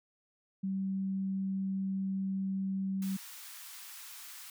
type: tone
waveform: sine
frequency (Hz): 192.5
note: G3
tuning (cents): -31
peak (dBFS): -31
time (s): 0.63-3.17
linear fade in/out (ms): 10
type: high-pass noise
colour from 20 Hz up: white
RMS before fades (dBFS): -48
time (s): 3.02-4.5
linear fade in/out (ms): 2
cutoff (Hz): 960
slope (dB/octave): 24
effects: none